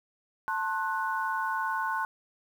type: chord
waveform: sine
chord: F# diminished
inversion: first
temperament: just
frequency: 888 / 1065.6 / 1480 Hz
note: A5 / C6 / F#6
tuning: +16 / +31 / 0 cents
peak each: -32 dBFS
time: 0.48-2.05 s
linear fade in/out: 0 ms
effects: 9-bit